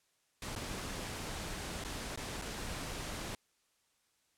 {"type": "noise with dropouts", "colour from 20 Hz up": "pink", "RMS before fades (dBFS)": -41, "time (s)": [0.42, 3.35], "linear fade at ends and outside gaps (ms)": 1, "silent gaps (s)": [[0.552, 0.561], [1.839, 1.848], [2.16, 2.174], [2.415, 2.421]], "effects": ["white hiss -75 dBFS RMS until 4.37 s", "low-pass 10000 Hz 12 dB/octave"]}